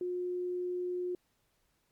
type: tone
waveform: sine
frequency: 358.9 Hz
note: F4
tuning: 47 cents sharp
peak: -32 dBFS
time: 0.01-1.15 s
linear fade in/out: 2 ms
effects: pink hiss -75 dBFS RMS until 1.91 s + MP3 96 kbps